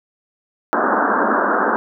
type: band-pass noise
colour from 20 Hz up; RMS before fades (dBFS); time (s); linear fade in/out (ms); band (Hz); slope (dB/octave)
white; -17; 0.73-1.76; 0; 200 to 1600; 96
effects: none